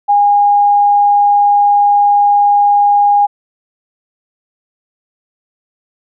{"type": "tone", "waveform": "sine", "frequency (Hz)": 817, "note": "G#5", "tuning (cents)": -29, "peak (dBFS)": -6, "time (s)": [0.08, 3.27], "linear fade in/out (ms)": 20, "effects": []}